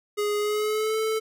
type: tone with pitch glide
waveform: square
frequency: 415.3 to 439 Hz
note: G#4 to A4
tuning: 0 to -4 cents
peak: -24 dBFS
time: 0.17-1.2 s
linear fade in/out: 20 ms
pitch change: +96 cents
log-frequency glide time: 0.38-0.97 s
effects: none